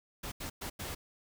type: noise bursts at uneven times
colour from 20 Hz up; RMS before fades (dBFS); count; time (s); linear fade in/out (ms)
pink; -40; 4; 0.23-0.32 / 0.4-0.5 / 0.61-0.7 / 0.79-0.95; 10
effects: none